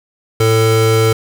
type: tone pair together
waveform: square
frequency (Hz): 111.46 / 445.4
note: A2 / A4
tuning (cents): +23 / +21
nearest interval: 2 octaves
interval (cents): 2398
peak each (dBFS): -13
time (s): 0.4-1.13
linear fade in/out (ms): 5
effects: none